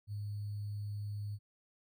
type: tone with sample-and-hold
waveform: sine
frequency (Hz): 103.2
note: G#2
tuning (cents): -10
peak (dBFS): -37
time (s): 0.07-1.39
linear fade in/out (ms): 50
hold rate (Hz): 4410
effects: none